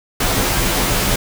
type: noise with comb filter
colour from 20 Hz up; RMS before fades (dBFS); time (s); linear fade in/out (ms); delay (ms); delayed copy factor
pink; -17; 0.2-1.16; 5; 13; -0.9
effects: none